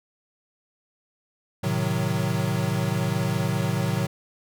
square chord, A diminished seventh, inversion none, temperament equal, 110 / 130.81 / 155.56 / 185 Hz, A2 / C3 / Eb3 / Gb3, 0 / 0 / 0 / 0 cents, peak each -29 dBFS, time 1.63-4.07 s, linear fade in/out 10 ms, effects none

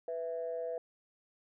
sine tone pair together, 495.4 / 661.3 Hz, B4 / E5, +5 / +5 cents, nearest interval perfect fourth, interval 500 cents, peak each -36 / -38 dBFS, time 0.08-0.78 s, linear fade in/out 2 ms, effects tanh soft clip ceiling -28 dBFS

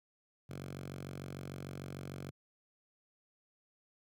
5% pulse tone with high-pass filter, 46.68 Hz, F#1, 16 cents sharp, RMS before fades -45 dBFS, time 0.49-2.31 s, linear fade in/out 10 ms, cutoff 120 Hz, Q 3.7, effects none

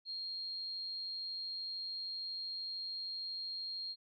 sine tone, 4231 Hz, C8, 19 cents sharp, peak -39 dBFS, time 0.05-3.96 s, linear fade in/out 50 ms, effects none

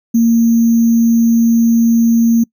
sine tone with sample-and-hold, 230.6 Hz, A#3, 19 cents flat, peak -7 dBFS, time 0.14-2.44 s, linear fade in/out 10 ms, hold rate 6300 Hz, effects noise-tail reverb RT60 0.1 s tail -25 dB re dry

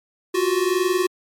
square tone pair together, 353.4 / 374.4 Hz, F4 / F#4, +21 / +20 cents, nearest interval minor second, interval 99 cents, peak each -22 / -21 dBFS, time 0.34-1.07 s, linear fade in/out 10 ms, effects MP3 64 kbps

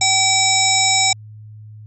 harmonic tone, 767 Hz, G5, 38 cents flat, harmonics 1 / 3 / 5 / 7 / 9 / 10, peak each -20 / -20 / -20 / -20 / -20 / -20 dBFS, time 0.01-1.13 s, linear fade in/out 5 ms, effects added 107 Hz sine -35 dBFS peak until 1.86 s

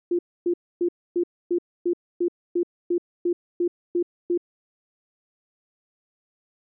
sine tone bursts, 349.2 Hz, F4, in tune, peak -19 dBFS, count 13, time 0.11-4.377 s, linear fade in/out 5 ms, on 79 ms, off 270 ms, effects none

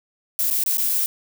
violet noise with dropouts, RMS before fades -21 dBFS, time 0.39-1.06 s, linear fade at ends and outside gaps 0 ms, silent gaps 0.502-0.51 / 0.637-0.662 / 0.771-0.782 / 0.892-0.896 s, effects none

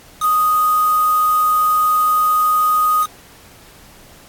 sine tone with quantisation, 1244.5 Hz, D#6, in tune, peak -12 dBFS, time 0.2-3.07 s, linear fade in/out 50 ms, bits 4, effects pink hiss -44 dBFS RMS until 4.28 s + AAC 64 kbps

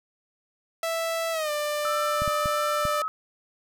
sawtooth tone with pitch glide, 659.3 to 594.2 Hz, E5 to D5, 0 to +20 cents, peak -22 dBFS, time 0.83-3.02 s, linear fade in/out 2 ms, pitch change -180 cents, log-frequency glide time 1.32-1.51 s
sine tone with vibrato, 1305 Hz, E6, 18 cents flat, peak -26 dBFS, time 1.85-3.08 s, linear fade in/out 0 ms, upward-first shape sine, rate 1.5 Hz, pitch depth 36 cents each way
clicks, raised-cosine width 5 ms, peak -20 dBFS, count 4, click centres 2.22 / 2.278 / 2.458 / 2.853 s
effects none

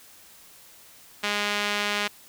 sawtooth tone with band-pass filter, 206.1 Hz, G#3, 13 cents flat, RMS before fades -27 dBFS, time 1.23-2.08 s, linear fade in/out 10 ms, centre 2700 Hz, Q 1, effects white hiss -51 dBFS RMS until 2.28 s

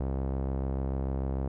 sawtooth tone with low-pass filter, 66.8 Hz, C2, 36 cents sharp, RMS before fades -31 dBFS, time 0-1.48 s, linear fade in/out 5 ms, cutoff 690 Hz, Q 1, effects none

